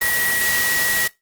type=tone in noise; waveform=sine; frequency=1921 Hz; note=B6; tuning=48 cents flat; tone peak=-19 dBFS; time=0.01-1.08 s; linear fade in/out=10 ms; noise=white; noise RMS=-22 dBFS; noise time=0.01-1.08 s; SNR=0 dB; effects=noise-tail reverb RT60 0.2 s tail -21 dB re dry + Opus 32 kbps